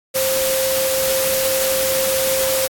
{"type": "tone in noise", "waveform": "sine", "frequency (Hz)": 528, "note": "C5", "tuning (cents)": 16, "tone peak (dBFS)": -18, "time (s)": [0.14, 2.68], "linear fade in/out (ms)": 20, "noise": "white", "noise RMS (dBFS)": -21, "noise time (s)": [0.14, 2.68], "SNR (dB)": 0, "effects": ["AAC 64 kbps"]}